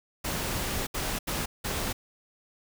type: noise bursts at uneven times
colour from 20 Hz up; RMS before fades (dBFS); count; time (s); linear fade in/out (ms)
pink; -31; 4; 0.24-0.87 / 0.94-1.19 / 1.27-1.46 / 1.64-1.93; 10
effects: none